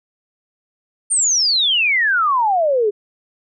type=exponential sweep; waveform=sine; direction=down; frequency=9130 to 398.5 Hz; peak=-13 dBFS; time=1.1-2.91 s; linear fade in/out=20 ms; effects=none